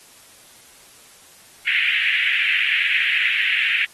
white band-pass noise, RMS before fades -20 dBFS, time 1.67-3.85 s, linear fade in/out 2 ms, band 1800 to 2800 Hz, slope 48 dB/octave, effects white hiss -48 dBFS RMS until 3.93 s + AAC 32 kbps

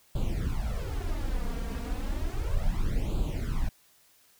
brown noise with flanger, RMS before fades -29 dBFS, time 0.15-3.69 s, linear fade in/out 5 ms, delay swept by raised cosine 0.26 to 4.36 ms, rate 0.33 Hz, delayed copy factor +0.9, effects white hiss -62 dBFS RMS until 4.39 s

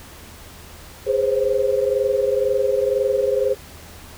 sine tone cluster, 412 / 513 / 535 Hz, G#4 / C5 / C5, -14 / -34 / +38 cents, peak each -21 dBFS, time 1.06-3.55 s, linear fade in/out 20 ms, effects added 80 Hz sine -45 dBFS peak until 4.17 s + pink hiss -42 dBFS RMS until 4.17 s

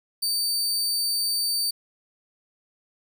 sawtooth tone, 4602 Hz, D8, 36 cents flat, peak -20 dBFS, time 0.22-1.71 s, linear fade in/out 10 ms, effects none

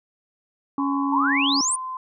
harmonic tone, 278.3 Hz, C#4, 7 cents sharp, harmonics 1 / 3 / 4, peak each -22 / -33 / -29 dBFS, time 0.78-1.61 s, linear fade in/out 2 ms
sine tone with pitch glide, 1024 to 1031.7 Hz, C6 to C6, -38 to -25 cents, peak -28 dBFS, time 0.79-1.97 s, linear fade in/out 2 ms, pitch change +13 cents, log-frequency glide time 1.07-1.79 s
sine exponential sweep, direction up, 838 to 9590 Hz, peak -20 dBFS, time 1.12-1.76 s, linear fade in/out 10 ms
effects none

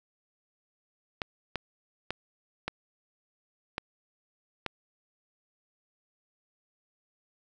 clicks, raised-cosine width 0.3 ms, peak -15 dBFS, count 6, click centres 1.218 / 1.557 / 2.106 / 2.68 / 3.781 / 4.663 s, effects none

